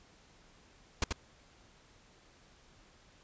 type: noise with echo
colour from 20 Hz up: pink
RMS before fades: -29 dBFS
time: 1.02-1.04 s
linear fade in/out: 2 ms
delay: 86 ms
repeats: 1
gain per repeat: -4 dB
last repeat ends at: 1.126 s
effects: pink hiss -62 dBFS RMS until 3.23 s + resampled to 16000 Hz